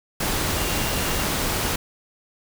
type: tone in noise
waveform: sine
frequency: 2794 Hz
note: F7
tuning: in tune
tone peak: -35 dBFS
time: 0.57-1.23 s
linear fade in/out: 5 ms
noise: pink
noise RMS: -24 dBFS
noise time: 0.2-1.76 s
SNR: -14 dB
effects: none